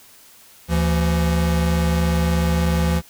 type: tone pair together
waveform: square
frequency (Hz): 75.28 / 169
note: D2 / E3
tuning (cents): +43 / +43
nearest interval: octave + major second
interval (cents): 1400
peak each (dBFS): -20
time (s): 0.68-3.02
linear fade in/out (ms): 50
effects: white hiss -48 dBFS RMS until 3.09 s